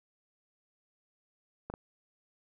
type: clicks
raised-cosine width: 1 ms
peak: -25 dBFS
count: 2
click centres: 1.7 / 1.739 s
effects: none